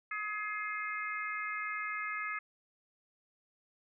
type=harmonic tone; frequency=421.8 Hz; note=G#4; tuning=27 cents sharp; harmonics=3 / 4 / 5 / 6; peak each=-39 / -41 / -39 / -46 dBFS; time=0.11-2.39 s; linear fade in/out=5 ms; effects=none